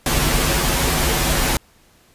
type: noise with comb filter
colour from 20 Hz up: pink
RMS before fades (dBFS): -18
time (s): 0.06-1.57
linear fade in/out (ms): 2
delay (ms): 10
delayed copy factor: -0.65
effects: pink hiss -54 dBFS RMS until 2.14 s + resampled to 32000 Hz